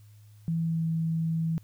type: tone with pitch glide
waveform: sine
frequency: 164.81 to 162.82 Hz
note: E3 to E3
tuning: 0 to -21 cents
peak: -25 dBFS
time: 0.48-1.58 s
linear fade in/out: 0 ms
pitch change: -21 cents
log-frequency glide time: 0.61-0.84 s
effects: added 105 Hz sine -50 dBFS peak until 1.63 s + white hiss -66 dBFS RMS until 1.63 s